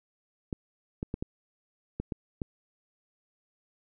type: clicks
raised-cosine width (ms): 3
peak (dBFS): -19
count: 7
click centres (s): 0.528 / 1.029 / 1.141 / 1.225 / 2 / 2.122 / 2.418
effects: none